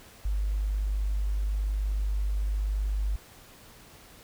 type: tone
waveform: sine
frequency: 50.5 Hz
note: G#1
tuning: 48 cents flat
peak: -25 dBFS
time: 0.25-3.16 s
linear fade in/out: 5 ms
effects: pink hiss -52 dBFS RMS until 4.23 s